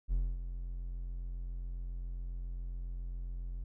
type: tone with ADSR envelope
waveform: triangle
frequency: 43.65 Hz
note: F1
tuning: in tune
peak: -25 dBFS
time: 0.08-3.64 s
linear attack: 44 ms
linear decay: 250 ms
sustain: -10 dB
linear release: 6 ms
effects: none